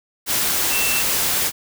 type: tone in noise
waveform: sine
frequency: 2683 Hz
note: E7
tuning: 30 cents sharp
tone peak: -23 dBFS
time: 0.69-1.04 s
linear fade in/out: 50 ms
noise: white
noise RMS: -20 dBFS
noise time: 0.26-1.52 s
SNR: -6 dB
effects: none